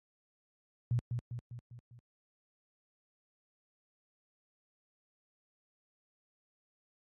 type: tone with echo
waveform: sine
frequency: 120 Hz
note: B2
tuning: 49 cents flat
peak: -27 dBFS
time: 0.91-0.99 s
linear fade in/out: 0 ms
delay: 200 ms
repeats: 5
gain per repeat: -5 dB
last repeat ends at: 1.99 s
effects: high-pass 60 Hz 12 dB/octave + AAC 32 kbps